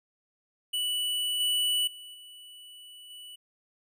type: tone with level steps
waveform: square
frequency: 2960 Hz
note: F#7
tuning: in tune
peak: -28 / -25 / -44 / -47 / -44 dBFS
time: 0.73-3.36 s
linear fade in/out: 10 ms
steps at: 1.4 / 1.87 / 2.14 / 3.1 s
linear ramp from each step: 5 ms
effects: none